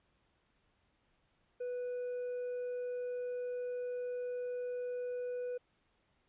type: tone with hard clipping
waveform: sine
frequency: 493.4 Hz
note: B4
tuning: 2 cents flat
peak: -37 dBFS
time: 1.6-5.58 s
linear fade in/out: 10 ms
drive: 2 dB
effects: pink hiss -75 dBFS RMS until 6.28 s + resampled to 8000 Hz